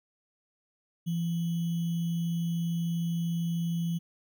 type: tone with sample-and-hold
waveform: sine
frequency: 168.5 Hz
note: E3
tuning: 38 cents sharp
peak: -27 dBFS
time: 1.06-3.99 s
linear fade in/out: 20 ms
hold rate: 3150 Hz
effects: none